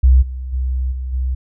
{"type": "tone with level steps", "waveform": "sine", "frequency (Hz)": 64.1, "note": "C2", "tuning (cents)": -35, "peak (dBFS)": [-6, -23, -16, -21, -16], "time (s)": [0.03, 1.35], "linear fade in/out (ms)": 10, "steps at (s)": [0.21, 0.52, 0.91, 1.12], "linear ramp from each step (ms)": 20, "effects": []}